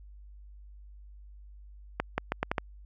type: accelerating click train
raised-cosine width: 0.5 ms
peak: -12 dBFS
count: 6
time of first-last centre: 2-2.582 s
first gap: 180 ms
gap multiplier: 0.78
effects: added 50 Hz sine -47 dBFS peak until 2.85 s